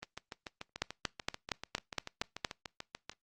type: two click trains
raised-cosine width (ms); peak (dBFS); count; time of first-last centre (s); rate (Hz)
0.2; -23 / -14; 22 / 8; 0.03-3.096 / 0.82-2.448; 6.85 / 4.3
effects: noise-tail reverb RT60 0.2 s tail -23 dB re dry + Opus 24 kbps